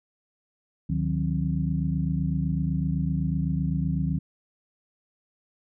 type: tone cluster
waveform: sine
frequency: 73.1 / 151.8 / 179.7 / 265.8 Hz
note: D2 / D#3 / F3 / C4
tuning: -7 / -42 / +50 / +27 cents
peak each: -31 / -26 / -28 / -34 dBFS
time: 0.89-4.19 s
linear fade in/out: 10 ms
effects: none

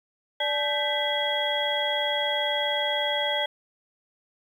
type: tone cluster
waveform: sine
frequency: 586 / 861 / 1553 / 1988 / 3306 Hz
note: D5 / A5 / G6 / B6 / G#7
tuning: -4 / -38 / -17 / +11 / -9 cents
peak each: -29 / -31 / -36 / -31 / -27 dBFS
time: 0.4-3.46 s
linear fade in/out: 5 ms
effects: 9-bit

